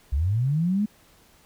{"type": "linear sweep", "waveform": "sine", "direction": "up", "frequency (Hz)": [61.2, 216.2], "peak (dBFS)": -20, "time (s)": [0.12, 0.86], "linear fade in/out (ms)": 10, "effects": ["pink hiss -57 dBFS RMS until 1.45 s"]}